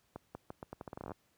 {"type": "accelerating click train", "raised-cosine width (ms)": 1, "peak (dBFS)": -28, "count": 16, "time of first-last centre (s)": [0.16, 1.118], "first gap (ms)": 190, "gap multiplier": 0.81, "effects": ["pink hiss -73 dBFS RMS until 1.37 s", "high-pass 60 Hz 12 dB/octave"]}